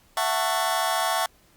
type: chord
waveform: sawtooth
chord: F# minor seventh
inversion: third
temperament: just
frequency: 666 / 740 / 888 / 1110 Hz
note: E5 / F#5 / A5 / C#6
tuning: +18 / 0 / +16 / +2 cents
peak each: -24 dBFS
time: 0.17-1.26 s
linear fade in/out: 2 ms
effects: pink hiss -59 dBFS RMS until 1.56 s + Opus 48 kbps